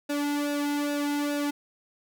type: tone with flanger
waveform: sawtooth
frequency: 290 Hz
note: D4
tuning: 22 cents flat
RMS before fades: -28 dBFS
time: 0.09-1.51 s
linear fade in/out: 10 ms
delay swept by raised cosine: 0.93 to 1.81 ms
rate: 2.4 Hz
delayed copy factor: -0.7
effects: none